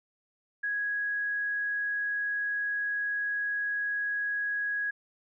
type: tone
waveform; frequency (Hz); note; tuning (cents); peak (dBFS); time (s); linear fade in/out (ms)
sine; 1661.2; G#6; 0; -28; 0.63-4.91; 10
effects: none